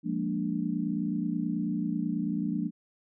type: chord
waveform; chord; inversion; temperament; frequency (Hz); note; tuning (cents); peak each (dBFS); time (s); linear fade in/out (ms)
sine; Bb dominant seventh; second; equal with one note detuned; 174.61 / 204.6 / 233.1 / 293.7; F3 / Ab3 / Bb3 / D4; 0 / -26 / 0 / 0; -33; 0.03-2.71; 50
effects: none